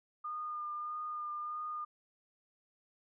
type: tone with vibrato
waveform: sine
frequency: 1214 Hz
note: D#6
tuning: 43 cents flat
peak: -37 dBFS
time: 0.24-1.85 s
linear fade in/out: 10 ms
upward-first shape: sine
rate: 1.6 Hz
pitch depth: 18 cents each way
effects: none